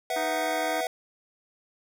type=chord; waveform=square; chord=B suspended fourth; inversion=none; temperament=equal; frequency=493.9 / 659.3 / 740 Hz; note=B4 / E5 / F#5; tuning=0 / 0 / 0 cents; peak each=-35 / -31 / -31 dBFS; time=0.1-0.87 s; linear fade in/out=2 ms
type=harmonic tone; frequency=311.1 Hz; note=D#4; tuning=in tune; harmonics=1 / 3 / 4 / 5 / 6 / 7; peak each=-36 / -38 / -40 / -37 / -43 / -41 dBFS; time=0.16-0.81 s; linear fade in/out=5 ms
effects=none